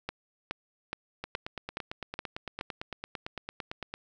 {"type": "two click trains", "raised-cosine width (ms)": 0.3, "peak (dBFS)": [-20, -17], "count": [25, 7], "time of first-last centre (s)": [[1.24, 3.94], [0.09, 2.611]], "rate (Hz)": [8.89, 2.38], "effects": []}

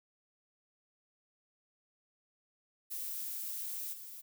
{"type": "noise with level steps", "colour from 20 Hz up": "violet", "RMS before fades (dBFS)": [-40, -48], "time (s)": [2.9, 4.22], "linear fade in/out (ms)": 20, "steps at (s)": 3.92, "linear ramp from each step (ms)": 20, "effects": []}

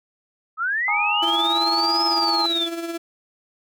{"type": "linear two-way sweep", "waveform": "sine", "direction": "up then down", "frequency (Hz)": [1244.5, 5190, 3367], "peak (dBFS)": -20, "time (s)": [0.57, 2.69], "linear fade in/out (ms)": 50, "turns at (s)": 2.05}
{"type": "chord", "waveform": "sine", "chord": "Ab suspended second", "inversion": "none", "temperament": "equal with one note detuned", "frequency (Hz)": [830.6, 918.4, 1244.5], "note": ["Ab5", "Bb5", "Eb6"], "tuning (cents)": [0, -26, 0], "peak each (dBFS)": [-24, -28, -26], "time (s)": [0.88, 2.46], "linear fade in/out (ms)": 2}
{"type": "tone with tremolo", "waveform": "35% pulse", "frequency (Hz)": 335.4, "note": "E4", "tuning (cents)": 30, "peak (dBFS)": -23, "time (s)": [1.22, 2.98], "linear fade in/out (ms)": 10, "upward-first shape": "sine", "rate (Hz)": 18, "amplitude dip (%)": 50}
{"effects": []}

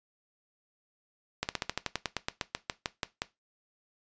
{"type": "slowing click train", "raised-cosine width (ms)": 0.2, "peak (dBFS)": -12, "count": 17, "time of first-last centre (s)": [1.43, 3.219], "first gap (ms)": 59, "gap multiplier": 1.08, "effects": ["noise-tail reverb RT60 0.2 s tail -17 dB re dry", "resampled to 16000 Hz"]}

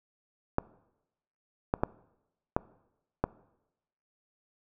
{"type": "clicks", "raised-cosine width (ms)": 1, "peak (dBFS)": -11, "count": 5, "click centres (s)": [0.584, 1.739, 1.835, 2.565, 3.24], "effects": ["noise-tail reverb RT60 0.9 s tail -21 dB re dry"]}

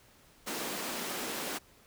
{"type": "high-pass noise", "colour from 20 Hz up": "pink", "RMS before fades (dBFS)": -37, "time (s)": [0.46, 1.59], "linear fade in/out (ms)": 20, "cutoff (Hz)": 210, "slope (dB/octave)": 24, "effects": ["pink hiss -61 dBFS RMS until 1.86 s"]}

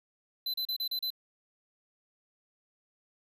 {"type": "tone bursts", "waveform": "square", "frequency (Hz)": 4034, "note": "B7", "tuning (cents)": 36, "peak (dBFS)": -31, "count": 6, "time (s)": [0.46, 1.104], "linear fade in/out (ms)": 5, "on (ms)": 79, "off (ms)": 34, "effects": []}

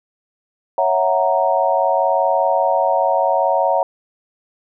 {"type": "chord", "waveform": "sine", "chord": "F# dominant seventh", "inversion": "second", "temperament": "equal", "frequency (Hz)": [554.4, 659.3, 740, 932.3], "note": ["C#5", "E5", "F#5", "A#5"], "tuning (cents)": [0, 0, 0, 0], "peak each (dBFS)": -19, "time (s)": [0.78, 3.83], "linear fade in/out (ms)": 2, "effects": []}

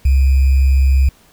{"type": "tone with sample-and-hold", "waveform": "sine", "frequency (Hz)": 67, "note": "C2", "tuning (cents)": 42, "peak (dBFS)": -8, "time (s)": [0.05, 1.09], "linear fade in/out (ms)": 5, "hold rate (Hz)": 2450, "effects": ["pink hiss -50 dBFS RMS until 1.32 s"]}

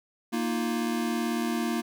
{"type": "chord", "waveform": "square", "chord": "Bb suspended fourth", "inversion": "none", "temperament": "equal", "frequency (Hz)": [233.1, 311.1, 349.2], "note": ["Bb3", "Eb4", "F4"], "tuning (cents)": [0, 0, 0], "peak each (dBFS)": [-29, -34, -34], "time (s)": [0.32, 1.82], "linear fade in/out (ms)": 20, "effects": []}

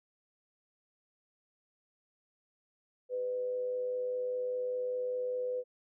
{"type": "tone with amplitude modulation", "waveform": "sine", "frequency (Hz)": 500, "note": "B4", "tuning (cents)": 21, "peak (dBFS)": -30, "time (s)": [3.09, 5.64], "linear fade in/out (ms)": 50, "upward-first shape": "sine", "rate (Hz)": 105, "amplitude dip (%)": 35, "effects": []}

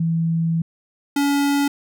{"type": "tone pair in turn", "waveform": ["sine", "square"], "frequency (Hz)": [164.81, 283.4], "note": ["E3", "C#4"], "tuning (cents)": [0, 38], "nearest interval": "major sixth", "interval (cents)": 938, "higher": "second", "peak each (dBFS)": -17, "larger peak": "neither", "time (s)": [[0, 0.62], [1.16, 1.68]], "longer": "first", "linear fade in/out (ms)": 5, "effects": []}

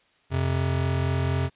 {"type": "tone pair together", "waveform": "square", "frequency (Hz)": [88.3, 132.41], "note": ["F2", "C3"], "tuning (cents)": [20, 21], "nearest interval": "perfect fifth", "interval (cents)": 701, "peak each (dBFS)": -26, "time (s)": [0.3, 1.5], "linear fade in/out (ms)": 50, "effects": ["white hiss -63 dBFS RMS until 1.55 s", "resampled to 8000 Hz"]}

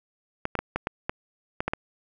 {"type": "clicks", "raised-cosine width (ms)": 0.5, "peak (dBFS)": -11, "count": 9, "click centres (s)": [0.454, 0.553, 0.59, 0.76, 0.871, 1.095, 1.605, 1.68, 1.735], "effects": []}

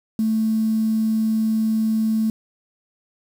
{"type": "tone", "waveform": "triangle", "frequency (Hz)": 220, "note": "A3", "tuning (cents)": 0, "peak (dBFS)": -13, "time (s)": [0.19, 2.3], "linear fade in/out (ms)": 2, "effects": ["tanh soft clip ceiling -15 dBFS", "7-bit"]}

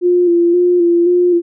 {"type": "tone with vibrato", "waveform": "sine", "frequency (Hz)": 349.2, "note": "F4", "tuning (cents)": 0, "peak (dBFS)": -8, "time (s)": [0.01, 1.42], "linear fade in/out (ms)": 50, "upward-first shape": "square", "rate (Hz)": 1.9, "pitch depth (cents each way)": 29, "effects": []}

